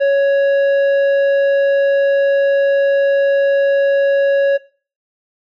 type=tone with tanh clipping; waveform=triangle; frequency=556 Hz; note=C#5; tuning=5 cents sharp; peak=-12 dBFS; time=0-4.58 s; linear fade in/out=20 ms; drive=13 dB; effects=noise-tail reverb RT60 0.4 s tail -20 dB re dry